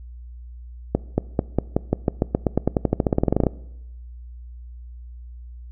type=accelerating click train; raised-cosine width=2 ms; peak=-4 dBFS; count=26; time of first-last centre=0.95-3.467 s; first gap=230 ms; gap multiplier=0.92; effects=noise-tail reverb RT60 0.9 s tail -21 dB re dry + added 60 Hz sine -36 dBFS peak until 5.71 s